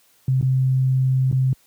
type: tone with dropouts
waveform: sine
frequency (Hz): 130.81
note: C3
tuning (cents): 0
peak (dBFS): -15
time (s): 0.28-1.53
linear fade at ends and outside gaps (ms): 2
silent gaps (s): 0.412-0.426 / 1.314-1.326
effects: white hiss -58 dBFS RMS until 1.66 s + high-pass 60 Hz 12 dB/octave